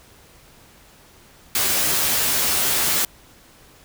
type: noise with comb filter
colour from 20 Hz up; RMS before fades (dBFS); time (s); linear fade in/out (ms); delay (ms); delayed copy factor
white; -20; 1.55-3.05; 2; 13; +0.65
effects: pink hiss -50 dBFS RMS until 3.84 s